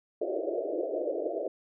white band-pass noise, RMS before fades -32 dBFS, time 0.21-1.48 s, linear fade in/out 5 ms, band 310 to 660 Hz, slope 96 dB/octave, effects none

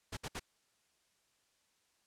pink noise bursts, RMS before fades -41 dBFS, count 3, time 0.12-0.397 s, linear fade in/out 10 ms, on 51 ms, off 62 ms, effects white hiss -75 dBFS RMS until 2.06 s + low-pass 9000 Hz 12 dB/octave

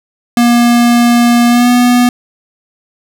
square tone with pitch glide, 238.4 to 244.8 Hz, A#3 to B3, +39 to -15 cents, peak -6 dBFS, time 0.37-2.09 s, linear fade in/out 2 ms, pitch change +46 cents, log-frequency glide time 1.48-1.69 s, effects none

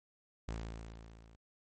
sawtooth tone with level ramp, 55.8 Hz, A1, 25 cents sharp, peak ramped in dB -33 to -54 dBFS, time 0.48-1.36 s, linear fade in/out 5 ms, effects MP3 32 kbps

